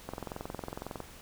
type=click train; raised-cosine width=1 ms; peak=-23 dBFS; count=21; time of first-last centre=0.09-1.003 s; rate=21.9 Hz; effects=pink hiss -51 dBFS RMS until 1.21 s

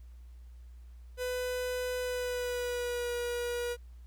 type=tone with pitch glide; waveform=45% pulse; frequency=500 to 481.6 Hz; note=B4 to B4; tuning=+21 to -44 cents; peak=-32 dBFS; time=1.17-3.77 s; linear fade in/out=50 ms; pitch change=-65 cents; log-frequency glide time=2-3.14 s; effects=added 60 Hz sine -47 dBFS peak until 4.06 s + pink hiss -71 dBFS RMS until 4.06 s

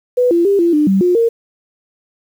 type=tone with pitch steps; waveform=sine; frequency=495.3 / 341.5 / 398.8 / 341 / 299.9 / 193.5 / 357 / 461.8 Hz; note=B4 / F4 / G4 / F4 / D4 / G3 / F4 / A#4; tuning=+5 / -39 / +30 / -41 / +36 / -22 / +38 / -16 cents; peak=-9 dBFS; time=0.17-1.29 s; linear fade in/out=10 ms; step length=140 ms; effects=7-bit

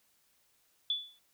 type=tone with exponential decay; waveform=sine; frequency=3454 Hz; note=A7; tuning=33 cents flat; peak=-26 dBFS; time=0.9-1.19 s; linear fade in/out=2 ms; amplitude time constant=62 ms; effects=white hiss -71 dBFS RMS until 1.33 s

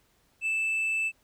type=tone with tanh clipping; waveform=triangle; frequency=2637 Hz; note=E7; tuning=in tune; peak=-26 dBFS; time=0.41-1.12 s; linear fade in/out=50 ms; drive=7 dB; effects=pink hiss -67 dBFS RMS until 1.23 s

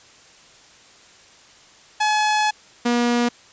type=tone pair in turn; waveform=sawtooth; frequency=850 / 239.9 Hz; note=G#5 / A#3; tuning=+40 / +50 cents; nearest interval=octave + minor seventh; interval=2190 cents; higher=first; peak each=-13 dBFS; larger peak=neither; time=2-2.51 / 2.85-3.29 s; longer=first; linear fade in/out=10 ms; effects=white hiss -49 dBFS RMS until 3.52 s + resampled to 16000 Hz

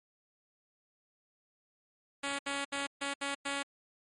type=tone bursts at uneven times; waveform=5% pulse; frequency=280 Hz; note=C#4; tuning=18 cents sharp; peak=-22 dBFS; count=6; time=2.23-2.39 / 2.46-2.65 / 2.72-2.87 / 3.01-3.14 / 3.21-3.35 / 3.45-3.63 s; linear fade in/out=10 ms; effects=MP3 48 kbps

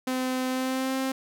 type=tone with pitch glide; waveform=sawtooth; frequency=257 to 264.5 Hz; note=C4 to C4; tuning=-31 to +19 cents; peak=-22 dBFS; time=0.07-1.12 s; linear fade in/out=5 ms; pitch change=+50 cents; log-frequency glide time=0.48-0.96 s; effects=none

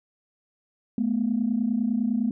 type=tone pair together; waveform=sine; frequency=214.8 / 244.7 Hz; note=A3 / B3; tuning=-41 / -16 cents; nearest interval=major second; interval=225 cents; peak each=-24 dBFS; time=0.98-2.31 s; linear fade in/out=2 ms; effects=tanh soft clip ceiling -14 dBFS

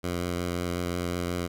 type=tone with vibrato; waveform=10% pulse; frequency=87.9 Hz; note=F2; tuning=12 cents sharp; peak=-20 dBFS; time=0.03-1.48 s; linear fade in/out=20 ms; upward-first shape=sine; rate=5.5 Hz; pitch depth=16 cents each way; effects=none

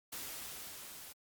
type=noise with level ramp; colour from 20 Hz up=white; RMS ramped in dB=-43 to -51 dBFS; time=0.12-1.13 s; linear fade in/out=10 ms; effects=Opus 48 kbps

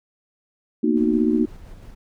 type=chord; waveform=sine; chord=B major seventh; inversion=third; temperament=just; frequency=231.5 / 246.9 / 308.7 / 370.4 Hz; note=A#3 / B3 / D#4 / F#4; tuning=-12 / 0 / -14 / +2 cents; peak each=-20 / -25 / -20 / -24 dBFS; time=0.83-1.46 s; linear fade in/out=10 ms
type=noise with tremolo; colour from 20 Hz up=brown; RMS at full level=-40 dBFS; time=0.96-1.95 s; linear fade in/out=10 ms; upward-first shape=square; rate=5.8 Hz; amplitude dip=25%
effects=none

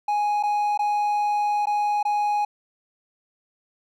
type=tone with dropouts; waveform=triangle; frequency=830.6 Hz; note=G#5; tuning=in tune; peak=-18 dBFS; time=0.08-2.45 s; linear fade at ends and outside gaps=5 ms; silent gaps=0.428-0.434 / 0.776-0.791 / 1.657-1.669 / 2.029-2.051 s; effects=none

